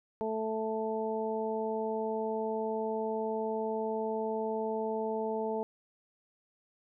harmonic tone, 220 Hz, A3, in tune, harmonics 1 / 2 / 3 / 4, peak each -38 / -33 / -38 / -38 dBFS, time 0.21-5.63 s, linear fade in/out 0 ms, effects none

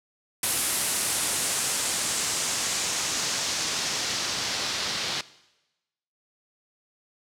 white noise with low-pass filter sweep, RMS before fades -28 dBFS, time 0.43-5.21 s, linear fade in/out 2 ms, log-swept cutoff 11000 to 4500 Hz, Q 1.5, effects noise-tail reverb RT60 1.0 s tail -19 dB re dry + high-pass 80 Hz 12 dB/octave

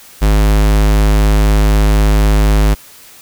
square tone, 52 Hz, G#1, 3 cents sharp, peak -8 dBFS, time 0.21-2.75 s, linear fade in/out 20 ms, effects white hiss -39 dBFS RMS until 3.21 s

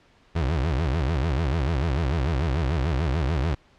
30% pulse tone with vibrato, 73.42 Hz, D2, in tune, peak -19 dBFS, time 0.35-3.55 s, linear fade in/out 10 ms, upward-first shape sine, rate 6.8 Hz, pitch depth 270 cents each way, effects pink hiss -58 dBFS RMS until 3.78 s + low-pass 4000 Hz 12 dB/octave

